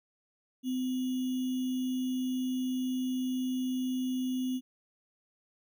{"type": "tone with sample-and-hold", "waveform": "sine", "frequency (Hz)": 256, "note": "C4", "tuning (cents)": -38, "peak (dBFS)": -29, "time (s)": [0.63, 4.61], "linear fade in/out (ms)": 50, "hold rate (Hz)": 3150, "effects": []}